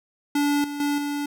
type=tone with level steps; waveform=square; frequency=288.9 Hz; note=D4; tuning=28 cents flat; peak=-20 / -30 / -22 / -26 dBFS; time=0.35-1.26 s; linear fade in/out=5 ms; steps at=0.64 / 0.8 / 0.98 s; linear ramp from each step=2 ms; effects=none